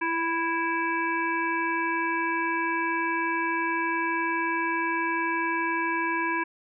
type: harmonic tone with a mistuned harmonic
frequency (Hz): 329.6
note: E4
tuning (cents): 0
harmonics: 1 / 3 / 5 / 7 / 8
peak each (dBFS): -31 / -28 / -30 / -32 / -39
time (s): 0.01-6.44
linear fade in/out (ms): 10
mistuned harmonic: 1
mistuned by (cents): +20
effects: none